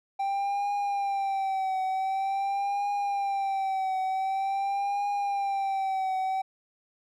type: tone with vibrato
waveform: triangle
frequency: 784 Hz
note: G5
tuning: in tune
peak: -24 dBFS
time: 0.19-6.42 s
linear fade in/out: 10 ms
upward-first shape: triangle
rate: 0.46 Hz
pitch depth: 66 cents each way
effects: none